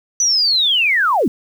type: linear sweep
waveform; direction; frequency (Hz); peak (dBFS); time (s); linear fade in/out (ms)
sine; down; 6030 to 184.3; -12; 0.2-1.28; 2
effects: 7-bit